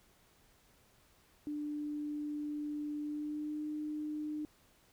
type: tone with pitch glide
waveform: sine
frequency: 296.6 to 302.5 Hz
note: D4 to D#4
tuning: +17 to -49 cents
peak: -36 dBFS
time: 1.47-4.45 s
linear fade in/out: 0 ms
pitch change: +34 cents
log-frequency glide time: 3-3.64 s
effects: pink hiss -67 dBFS RMS until 4.92 s